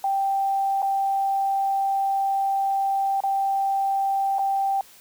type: tone with dropouts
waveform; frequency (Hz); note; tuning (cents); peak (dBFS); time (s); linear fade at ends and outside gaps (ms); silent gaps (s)
sine; 784; G5; 0; -20; 0.04-4.81; 2; 0.82-0.827 / 3.205-3.236 / 4.385-4.391
effects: white hiss -50 dBFS RMS until 5 s